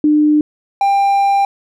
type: tone pair in turn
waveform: sine / triangle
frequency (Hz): 300.7 / 794.7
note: D4 / G5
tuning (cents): +41 / +23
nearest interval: octave + perfect fourth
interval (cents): 1682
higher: second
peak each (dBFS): -8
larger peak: neither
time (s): 0.04-0.41 / 0.81-1.45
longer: second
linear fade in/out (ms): 2
effects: none